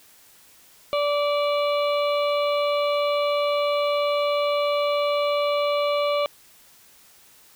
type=harmonic tone; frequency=581 Hz; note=D5; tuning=19 cents flat; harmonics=1 / 2 / 4 / 5 / 6 / 7; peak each=-21 / -27 / -33 / -35 / -37 / -38 dBFS; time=0.93-6.26 s; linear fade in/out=0 ms; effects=white hiss -53 dBFS RMS until 7.55 s